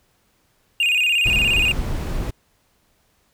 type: tone with vibrato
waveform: triangle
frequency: 2637 Hz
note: E7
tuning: in tune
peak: -14 dBFS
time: 0.8-1.72 s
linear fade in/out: 2 ms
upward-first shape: square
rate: 17 Hz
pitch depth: 99 cents each way
type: noise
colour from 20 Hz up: brown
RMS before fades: -24 dBFS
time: 1.25-2.31 s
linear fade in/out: 10 ms
effects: pink hiss -63 dBFS RMS until 3.33 s